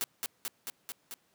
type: noise with echo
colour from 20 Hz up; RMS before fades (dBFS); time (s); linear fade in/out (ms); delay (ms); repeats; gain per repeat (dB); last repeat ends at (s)
white; -32; 0.01-0.04; 0; 220; 5; -2; 1.14
effects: pink hiss -70 dBFS RMS until 1.34 s + high-pass 150 Hz 12 dB/octave